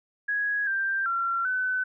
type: tone with pitch steps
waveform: sine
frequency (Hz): 1663 / 1578 / 1367 / 1510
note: G#6 / G6 / F6 / F#6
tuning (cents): +2 / +11 / -37 / +35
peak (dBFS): -24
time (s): 0.28-1.84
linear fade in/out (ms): 10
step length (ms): 390
effects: none